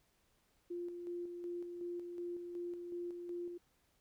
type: tone with tremolo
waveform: sine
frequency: 349.2 Hz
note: F4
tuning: in tune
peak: -39 dBFS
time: 0.7-3.58 s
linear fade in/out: 10 ms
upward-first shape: square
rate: 2.7 Hz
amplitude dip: 40%
effects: pink hiss -75 dBFS RMS until 4 s